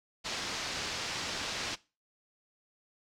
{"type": "low-pass noise", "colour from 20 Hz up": "white", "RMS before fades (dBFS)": -37, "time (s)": [0.24, 1.76], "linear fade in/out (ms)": 20, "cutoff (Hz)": 5700, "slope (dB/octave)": 24, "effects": ["noise-tail reverb RT60 0.3 s tail -20 dB re dry"]}